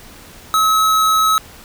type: tone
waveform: square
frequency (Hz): 1286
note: E6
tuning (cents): -43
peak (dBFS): -12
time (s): 0.54-1.38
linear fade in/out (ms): 0
effects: pink hiss -40 dBFS RMS until 1.64 s